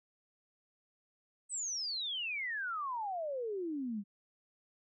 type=exponential sweep; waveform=sine; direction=down; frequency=8372 to 192.9 Hz; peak=-35 dBFS; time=1.49-4.04 s; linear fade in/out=50 ms; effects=none